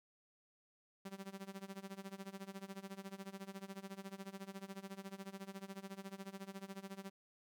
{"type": "tone with tremolo", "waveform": "sawtooth", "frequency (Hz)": 194.5, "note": "G3", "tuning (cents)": -13, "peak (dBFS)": -40, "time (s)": [1.05, 7.1], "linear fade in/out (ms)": 5, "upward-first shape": "sine", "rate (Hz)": 14, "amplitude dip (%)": 90, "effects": []}